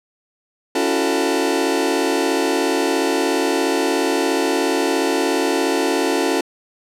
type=chord; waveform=sawtooth; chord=F# minor seventh; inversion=second; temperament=just; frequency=277.5 / 333 / 370 / 444 Hz; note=C#4 / E4 / F#4 / A4; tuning=+2 / +18 / 0 / +16 cents; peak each=-18 dBFS; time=0.75-6.41 s; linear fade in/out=5 ms; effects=low-pass 11000 Hz 12 dB/octave